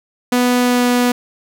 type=tone with pitch glide; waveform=sawtooth; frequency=246.9 to 245.2 Hz; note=B3 to B3; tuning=0 to -12 cents; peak=-8 dBFS; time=0.32-1.12 s; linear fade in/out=5 ms; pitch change=-12 cents; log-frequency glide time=0.62-0.85 s; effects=none